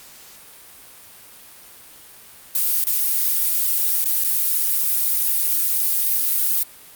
violet noise with dropouts, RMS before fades -19 dBFS, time 2.55-6.63 s, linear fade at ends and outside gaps 1 ms, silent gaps 2.84-2.869 / 4.043-4.056 / 4.239-4.245 s, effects white hiss -44 dBFS RMS until 6.95 s + Opus 48 kbps

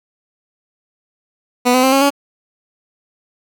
15% pulse tone with pitch steps, 246.9 / 255.2 / 263.7 / 272.5 / 281.7 Hz, B3 / C4 / C4 / C#4 / C#4, 0 / -43 / +14 / -29 / +28 cents, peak -4 dBFS, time 1.65-2.105 s, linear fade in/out 20 ms, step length 91 ms, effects none

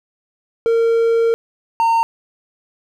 triangle tone pair in turn, 459.3 / 914.9 Hz, A#4 / A#5, -26 / -33 cents, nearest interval octave, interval 1193 cents, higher second, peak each -10 dBFS, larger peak neither, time 0.66-1.34 / 1.8-2.03 s, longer first, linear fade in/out 0 ms, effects none

